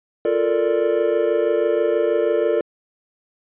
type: chord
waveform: triangle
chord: Bb major seventh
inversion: second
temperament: equal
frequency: 349.2 / 440 / 466.2 / 587.3 Hz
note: F4 / A4 / Bb4 / D5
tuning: 0 / 0 / 0 / 0 cents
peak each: -21 / -19 / -20 / -20 dBFS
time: 0.25-2.61 s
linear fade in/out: 2 ms
effects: resampled to 8000 Hz